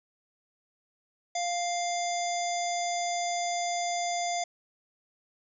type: harmonic tone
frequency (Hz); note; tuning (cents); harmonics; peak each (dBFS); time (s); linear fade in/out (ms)
698.5; F5; 0; 1 / 3 / 5 / 7 / 9 / 10; -29 / -38 / -41 / -41 / -40 / -39; 1.35-4.44; 5
effects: none